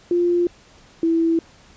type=tone pair in turn; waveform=sine; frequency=349.2 / 329.8 Hz; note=F4 / E4; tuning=0 / +1 cents; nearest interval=minor second; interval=99 cents; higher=first; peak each=-15 dBFS; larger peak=neither; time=0.11-0.47 / 1.03-1.39 s; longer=neither; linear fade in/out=2 ms; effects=pink hiss -50 dBFS RMS until 1.76 s + resampled to 16000 Hz